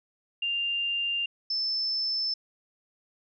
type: tone pair in turn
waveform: sine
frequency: 2794 / 5274 Hz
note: F7 / E8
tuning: 0 / 0 cents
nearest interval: major seventh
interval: 1100 cents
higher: second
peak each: -26 dBFS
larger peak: neither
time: 0.42-1.26 / 1.5-2.34 s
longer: neither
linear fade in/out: 5 ms
effects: none